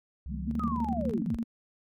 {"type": "tone with pitch glide", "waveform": "sine", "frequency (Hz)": [67.3, 74.67], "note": ["C2", "D2"], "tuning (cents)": [49, 29], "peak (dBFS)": -35, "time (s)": [0.26, 1.11], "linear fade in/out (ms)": 0, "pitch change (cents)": 180, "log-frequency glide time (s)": [0.39, 0.74]}
{"type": "band-pass noise", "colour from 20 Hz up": "white", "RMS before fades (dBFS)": -37, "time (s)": [0.27, 1.34], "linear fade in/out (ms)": 50, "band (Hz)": [150, 230], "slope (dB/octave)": 96}
{"type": "tone with tremolo", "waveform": "sine", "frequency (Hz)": 230, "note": "A#3", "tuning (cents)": -23, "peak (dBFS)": -27, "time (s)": [0.47, 1.44], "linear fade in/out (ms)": 10, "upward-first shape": "square", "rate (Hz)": 12, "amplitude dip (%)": 65}
{"type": "linear sweep", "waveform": "sine", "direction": "down", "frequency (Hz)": [1296, 30.56], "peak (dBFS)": -32, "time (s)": [0.59, 1.37], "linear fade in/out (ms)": 10}
{"effects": ["MP3 96 kbps"]}